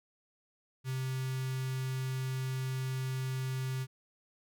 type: tone with notch filter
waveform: square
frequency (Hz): 130.81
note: C3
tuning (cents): 0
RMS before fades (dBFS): -35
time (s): 0.84-3.87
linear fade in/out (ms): 50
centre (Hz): 600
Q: 0.58
effects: none